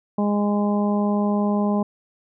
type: harmonic tone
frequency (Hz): 205.8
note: G#3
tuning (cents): -16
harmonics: 1 / 2 / 3 / 4 / 5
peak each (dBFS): -19 / -28 / -28 / -30 / -32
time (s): 0.18-1.83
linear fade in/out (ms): 5
effects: none